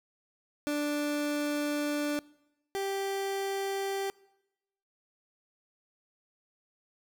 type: tone pair in turn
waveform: 30% pulse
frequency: 293.7 / 392 Hz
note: D4 / G4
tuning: 0 / 0 cents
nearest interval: perfect fourth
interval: 500 cents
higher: second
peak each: -26 / -28 dBFS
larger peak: first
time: 0.67-2.19 / 2.75-4.1 s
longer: first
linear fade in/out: 0 ms
effects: noise-tail reverb RT60 0.9 s tail -23 dB re dry